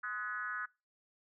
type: tone with frequency modulation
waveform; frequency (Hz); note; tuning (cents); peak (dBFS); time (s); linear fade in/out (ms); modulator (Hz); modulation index
sine; 1480; F#6; 0; -36; 0.03-0.66; 10; 222; 1.2
effects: noise-tail reverb RT60 0.3 s tail -25 dB re dry